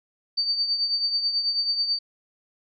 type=tone with tremolo; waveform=sine; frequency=4600 Hz; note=D8; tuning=37 cents flat; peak=-19 dBFS; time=0.37-1.99 s; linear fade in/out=10 ms; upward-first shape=triangle; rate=9.2 Hz; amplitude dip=65%; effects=none

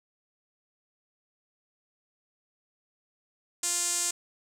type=tone with band-pass filter; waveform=sawtooth; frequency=349.2 Hz; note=F4; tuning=in tune; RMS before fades=-29 dBFS; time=3.63-4.11 s; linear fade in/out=5 ms; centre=7700 Hz; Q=4; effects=none

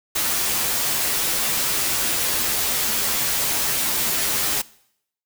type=noise with comb filter; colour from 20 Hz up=white; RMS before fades=-22 dBFS; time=0.15-4.62 s; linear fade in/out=10 ms; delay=11 ms; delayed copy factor=-0.75; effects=noise-tail reverb RT60 0.7 s tail -21 dB re dry

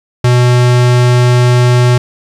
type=tone; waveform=square; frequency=123.2 Hz; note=B2; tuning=4 cents flat; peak=-6 dBFS; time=0.24-1.98 s; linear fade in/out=5 ms; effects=low-pass 8000 Hz 12 dB/octave + 7-bit

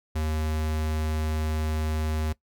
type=tone; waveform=square; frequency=77.78 Hz; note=D#2; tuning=in tune; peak=-26 dBFS; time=0.15-2.33 s; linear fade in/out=10 ms; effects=noise-tail reverb RT60 0.1 s tail -19 dB re dry

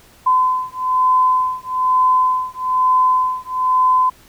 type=beating tone pair; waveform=sine; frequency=1019 / 1020.1 Hz; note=C6 / C6; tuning=-46 / -44 cents; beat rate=1.1 Hz; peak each=-16 dBFS; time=0.26-4.1 s; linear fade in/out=10 ms; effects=pink hiss -48 dBFS RMS until 4.28 s

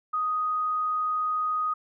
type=tone; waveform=sine; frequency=1247 Hz; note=D#6; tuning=3 cents sharp; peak=-24 dBFS; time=0.13-1.74 s; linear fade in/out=10 ms; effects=none

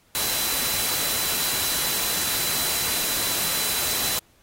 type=tone in noise; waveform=sine; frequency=3996 Hz; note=B7; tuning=20 cents sharp; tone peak=-32 dBFS; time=0.15-4.19 s; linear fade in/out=0 ms; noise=white; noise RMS=-25 dBFS; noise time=0.15-4.19 s; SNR=-10 dB; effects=pink hiss -60 dBFS RMS until 4.42 s + AAC 48 kbps

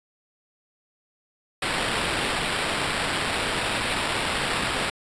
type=noise with sample-and-hold; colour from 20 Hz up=white; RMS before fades=-26 dBFS; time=1.62-4.9 s; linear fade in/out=5 ms; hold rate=6300 Hz; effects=resampled to 22050 Hz

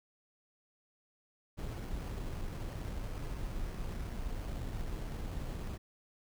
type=noise with sample-and-hold; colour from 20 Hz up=brown; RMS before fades=-39 dBFS; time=1.57-5.78 s; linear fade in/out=20 ms; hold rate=3675 Hz; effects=none

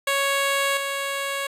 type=tone with level steps; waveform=10% pulse; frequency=554.4 Hz; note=C#5; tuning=in tune; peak=-12 / -17 dBFS; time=0.07-1.47 s; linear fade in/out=5 ms; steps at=0.77 s; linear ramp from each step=2 ms; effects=resampled to 32000 Hz

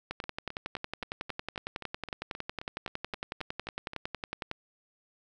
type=two click trains; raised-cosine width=0.3 ms; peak=-18 / -24 dBFS; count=49 / 15; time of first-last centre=0.11-4.514 / 0.24-3.934 s; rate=10.9 / 3.79 Hz; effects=none

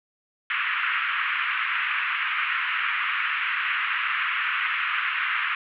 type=band-pass noise; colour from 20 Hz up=pink; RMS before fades=-26 dBFS; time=0.5-5.55 s; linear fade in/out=2 ms; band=1200 to 2800 Hz; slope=48 dB/octave; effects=none

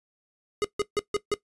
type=tone bursts; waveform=square; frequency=415.3 Hz; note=G#4; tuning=in tune; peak=-23 dBFS; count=5; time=0.62-1.34 s; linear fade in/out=0 ms; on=24 ms; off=150 ms; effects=noise-tail reverb RT60 0.1 s tail -17 dB re dry + resampled to 24000 Hz

